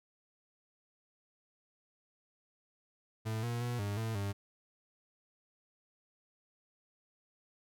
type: tone with pitch steps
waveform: 40% pulse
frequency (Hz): 110.4 / 118.8 / 121.2 / 101.7 / 112.2 / 100.2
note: A2 / A#2 / B2 / G#2 / A2 / G2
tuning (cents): +6 / +33 / -32 / -36 / +34 / +38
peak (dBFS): -33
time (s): 3.25-4.33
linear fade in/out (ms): 20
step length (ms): 180
effects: none